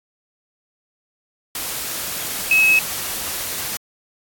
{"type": "tone in noise", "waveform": "sine", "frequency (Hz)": 2572, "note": "E7", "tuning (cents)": -43, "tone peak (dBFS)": -11, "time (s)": [2.51, 2.79], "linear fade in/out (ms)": 2, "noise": "white", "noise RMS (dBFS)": -26, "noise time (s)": [1.55, 3.77], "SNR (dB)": 12, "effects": ["AAC 64 kbps"]}